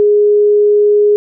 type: tone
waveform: sine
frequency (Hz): 415.3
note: G#4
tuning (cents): 0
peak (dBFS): -6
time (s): 0-1.16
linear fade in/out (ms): 0
effects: none